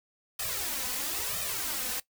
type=noise with flanger; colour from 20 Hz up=white; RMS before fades=-33 dBFS; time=0.39-2 s; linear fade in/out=5 ms; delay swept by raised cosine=1.6 to 4 ms; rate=1 Hz; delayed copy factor=+0.95; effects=noise-tail reverb RT60 0.1 s tail -18 dB re dry